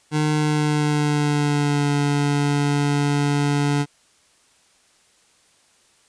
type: tone with pitch glide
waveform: 25% pulse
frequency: 152 to 144.13 Hz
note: D#3 to D3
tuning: -40 to -32 cents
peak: -14 dBFS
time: 0.11-3.86 s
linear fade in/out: 50 ms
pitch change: -92 cents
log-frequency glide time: 0.33-1.89 s
effects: white hiss -58 dBFS RMS until 6.08 s + resampled to 22050 Hz